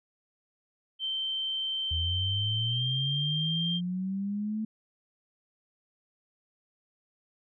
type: tone with pitch glide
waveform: sine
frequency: 3114 to 3178 Hz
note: G7 to G7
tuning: -12 to +23 cents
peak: -29 dBFS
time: 0.99-3.81 s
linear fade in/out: 50 ms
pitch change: +35 cents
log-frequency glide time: 2.67-2.84 s
type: linear sweep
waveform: sine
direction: up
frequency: 77.78 to 220 Hz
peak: -29 dBFS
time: 1.91-4.65 s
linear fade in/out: 5 ms
effects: none